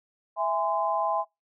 sine chord, E augmented, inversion none, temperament just, 659.3 / 824.1 / 1030.1 Hz, E5 / G#5 / B#5, 0 / -14 / -27 cents, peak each -28 / -28 / -28 dBFS, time 0.36-1.25 s, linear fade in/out 50 ms, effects noise-tail reverb RT60 0.2 s tail -25 dB re dry

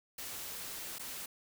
white noise with dropouts, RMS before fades -43 dBFS, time 0.18-1.26 s, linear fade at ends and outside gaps 5 ms, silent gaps 0.985-0.994 s, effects none

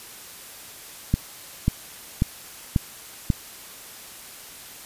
click train, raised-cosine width 5 ms, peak -6 dBFS, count 5, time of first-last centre 1.14-3.302 s, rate 1.85 Hz, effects white hiss -42 dBFS RMS until 4.85 s + resampled to 32000 Hz

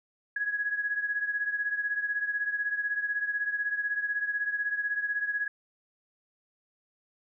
sine beating tone pair, 1666 / 1682 Hz, G#6 / G#6, +5 / +22 cents, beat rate 16 Hz, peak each -29 / -34 dBFS, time 0.36-5.48 s, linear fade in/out 5 ms, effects none

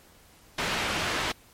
white low-pass noise, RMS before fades -29 dBFS, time 0.58-1.32 s, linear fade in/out 5 ms, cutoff 2800 Hz, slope 12 dB/octave, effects pink hiss -56 dBFS RMS until 1.53 s + MP3 64 kbps

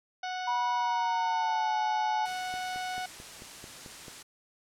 harmonic tone, 737 Hz, F#5, 7 cents flat, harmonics 1 / 2 / 3 / 4 / 5 / 6 / 7 / 8, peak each -34 / -40 / -44 / -46 / -48 / -50 / -51 / -52 dBFS, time 0.23-3.06 s, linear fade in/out 5 ms
sine tone with pitch glide, 970 to 859.2 Hz, B5 to A5, -31 to -41 cents, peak -27 dBFS, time 0.47-2.26 s, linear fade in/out 10 ms, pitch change -210 cents, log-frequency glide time 0.74-1.77 s
white noise, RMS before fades -45 dBFS, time 2.25-4.23 s, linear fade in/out 10 ms
click train, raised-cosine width 2 ms, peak -33 dBFS, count 8, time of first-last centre 2.54-4.082 s, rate 4.54 Hz
effects low-pass 9000 Hz 12 dB/octave

